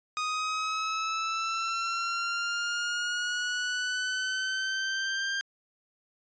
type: linear sweep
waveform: sawtooth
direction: up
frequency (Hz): 1242 to 1594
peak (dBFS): -25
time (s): 0.17-5.41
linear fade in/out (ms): 0
effects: resampled to 16000 Hz